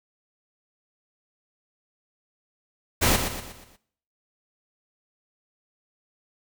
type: noise with echo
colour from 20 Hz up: pink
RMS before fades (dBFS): -20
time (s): 3.01-3.17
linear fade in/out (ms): 20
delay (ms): 120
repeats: 5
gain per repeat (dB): -7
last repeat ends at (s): 3.77
effects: noise-tail reverb RT60 0.6 s tail -18 dB re dry